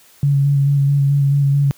sine tone with vibrato, 140.6 Hz, C#3, 25 cents sharp, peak -11 dBFS, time 0.23-1.71 s, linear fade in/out 0 ms, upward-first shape square, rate 4.6 Hz, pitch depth 17 cents each way, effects white hiss -49 dBFS RMS until 1.77 s + high-pass 60 Hz 12 dB/octave

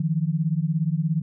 sine beating tone pair, 153.4 / 170.4 Hz, D#3 / F3, -24 / -42 cents, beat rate 17 Hz, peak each -23 / -24 dBFS, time 0-1.22 s, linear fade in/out 5 ms, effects none

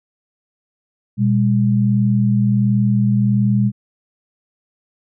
sine tone pair together, 121.1 / 202.5 Hz, B2 / G#3, -34 / -43 cents, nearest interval major sixth, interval 891 cents, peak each -15 dBFS, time 1.17-3.72 s, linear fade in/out 50 ms, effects none

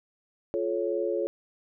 sine chord, F augmented, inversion none, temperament equal with one note detuned, 349.2 / 431.2 / 554.4 Hz, F4 / A4 / C#5, 0 / -35 / 0 cents, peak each -30 dBFS, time 0.54-1.27 s, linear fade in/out 0 ms, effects none

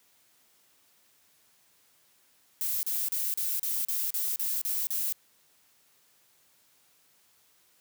violet noise bursts, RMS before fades -30 dBFS, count 10, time 2.61-5.125 s, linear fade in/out 0 ms, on 220 ms, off 35 ms, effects white hiss -65 dBFS RMS until 7.8 s + high-pass 80 Hz 12 dB/octave

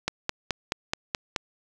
click train, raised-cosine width 0.2 ms, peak -8 dBFS, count 7, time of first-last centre 0.08-1.362 s, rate 4.68 Hz, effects none

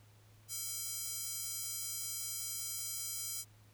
square tone with high-pass filter, 452.6 Hz, A4, 49 cents sharp, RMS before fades -41 dBFS, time 0.48-3.45 s, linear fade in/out 50 ms, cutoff 7200 Hz, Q 1.2, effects added 106 Hz sine -60 dBFS peak until 3.73 s + pink hiss -67 dBFS RMS until 3.73 s

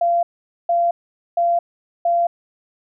sine tone bursts, 688 Hz, F5, 26 cents flat, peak -14 dBFS, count 4, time 0.01-2.27 s, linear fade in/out 5 ms, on 220 ms, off 460 ms, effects none

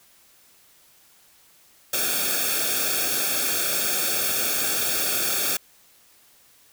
white noise with comb filter, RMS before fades -24 dBFS, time 1.93-5.57 s, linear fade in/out 5 ms, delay 1 ms, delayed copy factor -0.9, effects white hiss -56 dBFS RMS until 6.72 s

